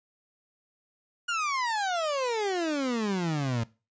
30% pulse exponential sweep, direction down, 1450 to 111.1 Hz, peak -24 dBFS, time 1.28-3.64 s, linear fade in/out 10 ms, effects noise-tail reverb RT60 0.3 s tail -20 dB re dry + resampled to 16000 Hz

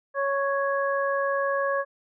harmonic tone, 554.4 Hz, C#5, in tune, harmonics 1 / 2 / 3, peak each -25 / -28 / -30 dBFS, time 0.14-1.85 s, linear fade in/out 50 ms, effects none

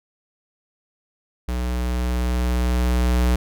square tone with level ramp, 61.3 Hz, B1, 12 cents flat, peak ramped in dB -23 to -16 dBFS, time 1.48-3.36 s, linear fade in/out 5 ms, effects none

